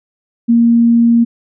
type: tone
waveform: sine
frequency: 233.6 Hz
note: A#3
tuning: 4 cents sharp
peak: -6 dBFS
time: 0.48-1.25 s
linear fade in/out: 20 ms
effects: none